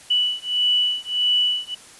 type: beating tone pair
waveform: sine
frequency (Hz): 2960 / 2961.6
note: F#7 / F#7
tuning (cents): 0 / +1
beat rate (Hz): 1.6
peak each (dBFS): -21 / -21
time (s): 0.1-1.75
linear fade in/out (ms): 10
effects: white hiss -45 dBFS RMS until 1.99 s + resampled to 24000 Hz